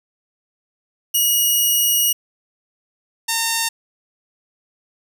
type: tone pair in turn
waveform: 5% pulse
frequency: 2896 / 912.2 Hz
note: F#7 / A#5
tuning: -38 / -38 cents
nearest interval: octave + minor sixth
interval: 2000 cents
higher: first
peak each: -6 dBFS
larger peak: neither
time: 1.14-2.13 / 3.28-3.69 s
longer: first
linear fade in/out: 10 ms
effects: none